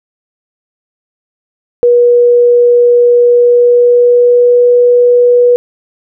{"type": "tone with pitch glide", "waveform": "sine", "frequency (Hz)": [482.6, 487.1], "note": ["B4", "B4"], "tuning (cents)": [-40, -24], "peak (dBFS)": -3, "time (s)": [1.83, 5.56], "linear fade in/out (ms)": 0, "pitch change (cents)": 16, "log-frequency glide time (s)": [3.24, 4.67], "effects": []}